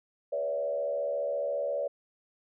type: tone with frequency modulation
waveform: sine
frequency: 568 Hz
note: C#5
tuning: 42 cents sharp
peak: -28 dBFS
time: 0.32-1.88 s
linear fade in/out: 10 ms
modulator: 74.5 Hz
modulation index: 0.88
effects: none